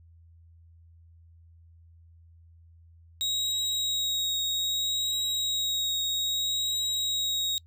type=tone with vibrato; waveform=35% pulse; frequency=3797 Hz; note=A#7; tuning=31 cents sharp; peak=-25 dBFS; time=3.21-7.58 s; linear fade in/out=0 ms; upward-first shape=triangle; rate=0.62 Hz; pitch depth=15 cents each way; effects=noise-tail reverb RT60 0.1 s tail -26 dB re dry + added 83 Hz sine -52 dBFS peak until 7.66 s